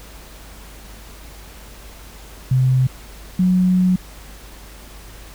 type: tone pair in turn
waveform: sine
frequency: 129.3 / 183.23 Hz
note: C3 / F#3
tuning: -20 / -17 cents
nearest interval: tritone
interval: 603 cents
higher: second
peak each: -12 dBFS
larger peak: neither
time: 2.51-2.87 / 3.39-3.96 s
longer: second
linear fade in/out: 5 ms
effects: added 50 Hz sine -39 dBFS peak until 5.34 s + pink hiss -42 dBFS RMS until 5.34 s